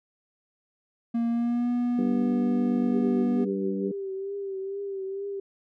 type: tone with pitch glide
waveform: triangle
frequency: 233.1 to 242.9 Hz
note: A#3 to B3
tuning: 0 to -29 cents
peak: -21 dBFS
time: 1.14-3.45 s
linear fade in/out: 10 ms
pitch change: +71 cents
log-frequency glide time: 1.29-1.7 s
type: harmonic tone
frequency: 97.4 Hz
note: G2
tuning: 11 cents flat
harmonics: 2 / 3 / 4 / 5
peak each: -29 / -33 / -35 / -37 dBFS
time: 1.98-3.92 s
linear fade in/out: 10 ms
type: tone with vibrato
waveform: sine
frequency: 392 Hz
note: G4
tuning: in tune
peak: -30 dBFS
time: 2.88-5.4 s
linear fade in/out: 5 ms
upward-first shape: triangle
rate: 2.2 Hz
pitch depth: 50 cents each way
effects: none